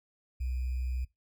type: tone with sample-and-hold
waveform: sine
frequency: 63.1 Hz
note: B1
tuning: 38 cents sharp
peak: -30 dBFS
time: 0.4-1.05 s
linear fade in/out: 10 ms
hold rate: 2450 Hz
effects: noise-tail reverb RT60 0.2 s tail -22 dB re dry